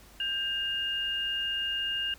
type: tone pair together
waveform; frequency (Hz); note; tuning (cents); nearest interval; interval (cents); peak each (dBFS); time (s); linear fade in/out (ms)
sine; 1589 / 2828; G6 / F7; +23 / +21; minor seventh; 998; -36 / -29; 0.2-2.14; 2
effects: added 50 Hz sine -55 dBFS peak until 2.18 s + pink hiss -55 dBFS RMS until 2.18 s